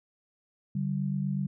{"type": "tone pair together", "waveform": "sine", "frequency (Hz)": [144, 192.22], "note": ["D3", "G3"], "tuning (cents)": [-34, -34], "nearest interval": "perfect fourth", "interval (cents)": 500, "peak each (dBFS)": [-30, -30], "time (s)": [0.75, 1.47], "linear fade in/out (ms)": 5, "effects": []}